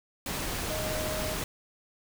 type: tone in noise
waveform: sine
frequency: 622.3 Hz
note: D#5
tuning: in tune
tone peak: -34 dBFS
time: 0.7-1.34 s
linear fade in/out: 2 ms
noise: pink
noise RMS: -33 dBFS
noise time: 0.26-1.44 s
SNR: -4 dB
effects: none